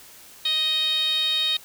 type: tone with band-pass filter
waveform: 10% pulse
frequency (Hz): 624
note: D#5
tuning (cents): +5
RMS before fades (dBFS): -23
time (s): 0.45-1.57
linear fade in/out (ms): 5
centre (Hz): 3700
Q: 7.7
effects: white hiss -47 dBFS RMS until 1.64 s